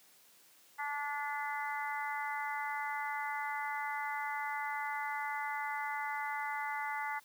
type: harmonic tone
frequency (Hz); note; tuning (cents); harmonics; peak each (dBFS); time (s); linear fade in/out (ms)
289.8; D4; -23; 3 / 4 / 5 / 6 / 7; -38 / -44 / -43 / -46 / -41; 0.78-7.2; 20
effects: white hiss -63 dBFS RMS until 7.24 s + high-pass 150 Hz 12 dB/octave